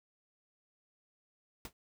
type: noise with exponential decay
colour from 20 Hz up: pink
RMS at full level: -40 dBFS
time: 1.65-1.73 s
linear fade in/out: 1 ms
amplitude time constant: 16 ms
effects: none